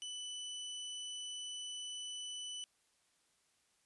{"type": "tone", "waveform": "sawtooth", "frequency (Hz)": 2987, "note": "F#7", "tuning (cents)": 16, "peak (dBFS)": -39, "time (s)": [0.02, 2.64], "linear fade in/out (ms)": 0, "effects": ["white hiss -75 dBFS RMS until 3.85 s", "resampled to 24000 Hz"]}